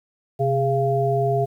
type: tone cluster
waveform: sine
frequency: 131.1 / 410.5 / 687 Hz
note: C3 / G#4 / F5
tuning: +4 / -20 / -29 cents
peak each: -22 dBFS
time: 0.39-1.46 s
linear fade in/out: 20 ms
effects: 9-bit